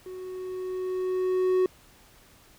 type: tone with level ramp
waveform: triangle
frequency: 370 Hz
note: F#4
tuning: in tune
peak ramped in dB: -35 to -17 dBFS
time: 0.06-1.66 s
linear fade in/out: 2 ms
effects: pink hiss -56 dBFS RMS until 2.58 s